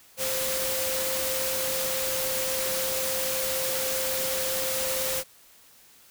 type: tone in noise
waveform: sine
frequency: 524 Hz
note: C5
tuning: 2 cents sharp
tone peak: -31 dBFS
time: 0.17-5.24 s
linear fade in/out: 50 ms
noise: white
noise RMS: -29 dBFS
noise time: 0.17-5.24 s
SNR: -5 dB
effects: white hiss -55 dBFS RMS until 6.1 s